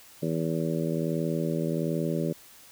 harmonic tone, 81.3 Hz, E2, 23 cents flat, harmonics 2 / 3 / 4 / 5 / 6 / 7, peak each -29 / -33 / -33 / -34 / -37 / -35 dBFS, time 0.22-2.33 s, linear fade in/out 10 ms, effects white hiss -52 dBFS RMS until 2.71 s

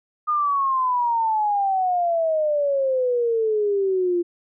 sine exponential sweep, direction down, 1229 to 343.4 Hz, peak -18 dBFS, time 0.27-4.23 s, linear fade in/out 20 ms, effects none

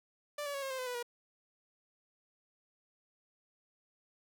sawtooth tone with pitch steps, 587.3 / 570.6 / 554.3 / 538.6 / 523.2 / 508.3 / 493.9 / 479.8 Hz, D5 / C#5 / C#5 / C#5 / C5 / B4 / B4 / A#4, 0 / +50 / 0 / -50 / 0 / +50 / 0 / +50 cents, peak -33 dBFS, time 0.38-1.028 s, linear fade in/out 5 ms, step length 81 ms, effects none

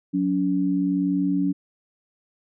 sine tone pair together, 182.74 / 283.9 Hz, F#3 / C#4, -21 / +41 cents, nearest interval minor sixth, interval 762 cents, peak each -24 / -21 dBFS, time 0.13-1.53 s, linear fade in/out 20 ms, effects none

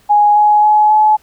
sine tone with pitch steps, 830.6 / 838.8 / 847.1 / 855.4 Hz, G#5 / G#5 / G#5 / A5, 0 / +17 / +34 / -49 cents, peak -6 dBFS, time 0.09-1.17 s, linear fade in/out 20 ms, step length 270 ms, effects pink hiss -51 dBFS RMS until 1.22 s

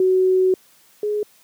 sine tone pair in turn, 373 / 418.7 Hz, F#4 / G#4, +14 / +14 cents, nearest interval major second, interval 200 cents, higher second, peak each -13 / -19 dBFS, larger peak first, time 0-0.54 / 1.03-1.23 s, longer first, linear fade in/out 2 ms, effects white hiss -54 dBFS RMS until 1.43 s + high-pass 100 Hz 12 dB/octave

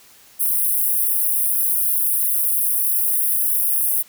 white high-pass noise, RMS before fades -19 dBFS, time 0.39-4.03 s, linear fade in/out 20 ms, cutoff 9400 Hz, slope 96 dB/octave, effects white hiss -49 dBFS RMS until 4.08 s

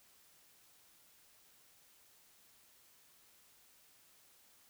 silence, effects white hiss -66 dBFS RMS until 4.69 s

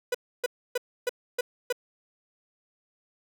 45% pulse tone bursts, 493.9 Hz, B4, in tune, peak -24 dBFS, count 6, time 0.12-1.726 s, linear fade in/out 5 ms, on 26 ms, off 290 ms, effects none

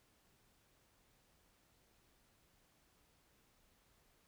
silence, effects pink hiss -73 dBFS RMS until 4.27 s

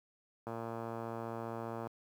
click train, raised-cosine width 1 ms, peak -27 dBFS, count 162, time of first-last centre 0.47-1.87 s, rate 115 Hz, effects high-pass 80 Hz 12 dB/octave + 10-bit

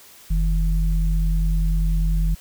sine tone pair together, 44.85 / 160 Hz, F1 / D#3, +47 / +49 cents, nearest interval octave + minor seventh, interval 2202 cents, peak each -17 / -25 dBFS, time 0.3-2.35 s, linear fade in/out 10 ms, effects white hiss -47 dBFS RMS until 2.4 s

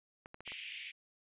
clicks, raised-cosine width 0.5 ms, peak -34 dBFS, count 5, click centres 0.259 / 0.344 / 0.406 / 0.477 / 0.52 s
white band-pass noise, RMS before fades -46 dBFS, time 0.45-0.92 s, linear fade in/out 20 ms, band 2100 to 3200 Hz, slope 48 dB/octave
effects resampled to 8000 Hz

